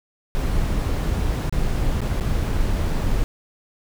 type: noise with dropouts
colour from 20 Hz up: brown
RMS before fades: -21 dBFS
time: 0.35-3.24 s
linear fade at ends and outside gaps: 0 ms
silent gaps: 1.495-1.525 / 2.006-2.016 / 2.199-2.208 s
effects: none